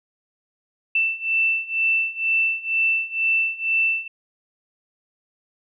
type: beating tone pair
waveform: sine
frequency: 2665 / 2667.1 Hz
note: E7 / E7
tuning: +18 / +20 cents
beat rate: 2.1 Hz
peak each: -23 / -21 dBFS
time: 0.95-4.08 s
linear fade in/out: 5 ms
effects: none